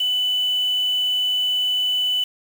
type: tone with quantisation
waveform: sine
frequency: 2989 Hz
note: F#7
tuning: 17 cents sharp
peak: -18 dBFS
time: 0-2.24 s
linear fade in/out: 5 ms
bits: 6
effects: none